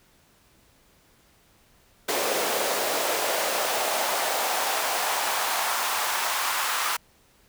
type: noise with high-pass filter sweep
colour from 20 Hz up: pink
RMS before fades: -26 dBFS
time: 2.08-6.97 s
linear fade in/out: 10 ms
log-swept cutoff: 460 to 1100 Hz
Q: 2
effects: pink hiss -60 dBFS RMS until 7.48 s